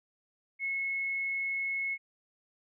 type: tone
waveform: sine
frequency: 2184 Hz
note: C#7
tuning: 26 cents flat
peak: -30 dBFS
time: 0.59-1.98 s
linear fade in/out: 50 ms
effects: none